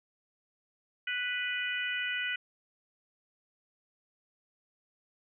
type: harmonic tone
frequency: 493.9 Hz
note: B4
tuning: in tune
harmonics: 3 / 4 / 5 / 6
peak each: -35 / -36 / -37 / -38 dBFS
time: 1.07-2.36 s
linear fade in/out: 5 ms
effects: none